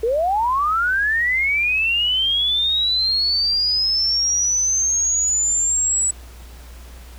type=linear sweep; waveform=sine; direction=up; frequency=430.2 to 7902 Hz; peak=-16 dBFS; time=0.03-6.11 s; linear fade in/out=5 ms; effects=added 60 Hz sine -37 dBFS peak until 7.18 s + pink hiss -46 dBFS RMS until 7.18 s